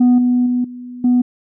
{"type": "tone with level steps", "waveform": "sine", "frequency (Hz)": 246.9, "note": "B3", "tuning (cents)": 0, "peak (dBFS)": [-5, -10, -13, -28, -8], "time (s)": [0, 1.22], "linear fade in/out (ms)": 10, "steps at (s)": [0.18, 0.46, 0.64, 1.04], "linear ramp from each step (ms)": 5, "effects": ["tanh soft clip ceiling -7 dBFS"]}